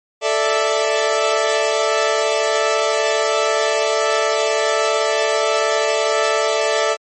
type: chord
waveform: sawtooth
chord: A suspended fourth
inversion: none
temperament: equal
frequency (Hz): 440 / 587.3 / 659.3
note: A4 / D5 / E5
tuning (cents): 0 / 0 / 0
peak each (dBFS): -16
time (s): 0.21-6.97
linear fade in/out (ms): 50
effects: MP3 32 kbps